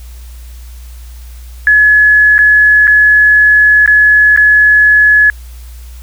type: tone with dropouts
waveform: sine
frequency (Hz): 1700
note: G#6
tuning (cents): +40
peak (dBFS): -3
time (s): 1.67-5.3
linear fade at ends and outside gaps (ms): 1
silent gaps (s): 2.381-2.389 / 2.871-2.877 / 3.861-3.876 / 4.363-4.374
effects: added 60 Hz sine -27 dBFS peak until 6.02 s + white hiss -42 dBFS RMS until 6.02 s